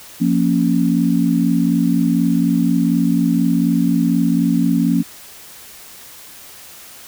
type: chord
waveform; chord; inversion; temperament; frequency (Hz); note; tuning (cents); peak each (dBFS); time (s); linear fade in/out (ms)
sine; Bb minor; second; equal; 174.61 / 233.1 / 277.2; F3 / Bb3 / Db4; 0 / 0 / 0; -17; 0.2-5.03; 20
effects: white hiss -39 dBFS RMS until 7.07 s